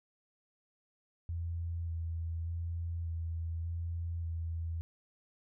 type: tone with vibrato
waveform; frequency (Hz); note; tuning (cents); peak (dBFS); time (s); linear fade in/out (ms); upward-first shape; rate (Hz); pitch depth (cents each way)
sine; 83.6; E2; +25; -34; 1.29-4.81; 0; square; 0.85; 17
effects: none